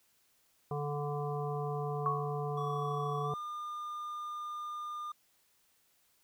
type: harmonic tone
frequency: 145.8 Hz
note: D3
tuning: 12 cents flat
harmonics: 1 / 3 / 5 / 7 / 8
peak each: -36 / -38 / -41 / -44 / -46 dBFS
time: 0.71-3.34 s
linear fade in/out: 2 ms
type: tone with exponential decay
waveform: sine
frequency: 1108.7 Hz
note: C#6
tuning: in tune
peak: -26 dBFS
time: 2.06-2.44 s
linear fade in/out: 1 ms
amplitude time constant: 82 ms
type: tone with pitch glide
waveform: triangle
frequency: 1133 to 1207.3 Hz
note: C#6 to D6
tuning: +37 to +47 cents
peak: -36 dBFS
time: 2.57-5.12 s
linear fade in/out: 5 ms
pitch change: +110 cents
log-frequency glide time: 3.22-3.36 s
effects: white hiss -71 dBFS RMS until 6.23 s